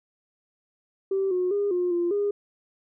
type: tone with pitch steps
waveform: sine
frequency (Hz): 387.6 / 363.2 / 406.2 / 356.9 / 346.7 / 408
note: G4 / F#4 / G#4 / F4 / F4 / G#4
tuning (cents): -20 / -32 / -38 / +38 / -13 / -31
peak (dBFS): -21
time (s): 1.11-2.31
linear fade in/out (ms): 5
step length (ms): 200
effects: tanh soft clip ceiling -17 dBFS